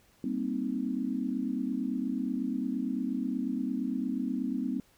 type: chord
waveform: sine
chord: C minor seventh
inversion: second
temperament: equal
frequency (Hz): 196 / 233.1 / 261.6 / 311.1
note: G3 / Bb3 / C4 / Eb4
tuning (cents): 0 / 0 / 0 / 0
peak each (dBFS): -37 / -34 / -32 / -38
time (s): 0.24-4.8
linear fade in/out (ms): 2
effects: pink hiss -64 dBFS RMS until 4.97 s